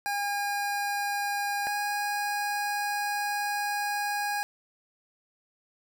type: tone pair in turn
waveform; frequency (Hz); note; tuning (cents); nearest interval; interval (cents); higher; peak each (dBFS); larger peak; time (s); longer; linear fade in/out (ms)
25% pulse; 812 / 821.4; G#5 / G#5; -39 / -19; unison; 20; second; -24 / -24; neither; 0.06-1.67 / 1.67-4.43; second; 0
effects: none